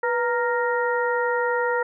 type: harmonic tone with a mistuned harmonic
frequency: 466.2 Hz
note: A#4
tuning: in tune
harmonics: 1 / 2 / 3 / 4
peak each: -23 / -26 / -28 / -29 dBFS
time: 0.03-1.83 s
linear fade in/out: 5 ms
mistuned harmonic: 1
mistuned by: +84 cents
effects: none